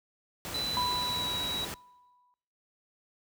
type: noise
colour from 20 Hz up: pink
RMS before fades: -38 dBFS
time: 0.45-1.74 s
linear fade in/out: 0 ms
type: tone with pitch glide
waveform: sine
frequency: 3988 to 3883 Hz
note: B7 to B7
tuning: +16 to -30 cents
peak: -31 dBFS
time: 0.54-1.65 s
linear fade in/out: 5 ms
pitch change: -46 cents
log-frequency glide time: 0.86-1.34 s
type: tone with exponential decay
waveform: sine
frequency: 987 Hz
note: B5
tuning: 1 cent flat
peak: -27 dBFS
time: 0.77-2.34 s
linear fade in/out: 0 ms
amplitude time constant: 340 ms
effects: noise-tail reverb RT60 0.9 s tail -26 dB re dry + high-pass 60 Hz 12 dB/octave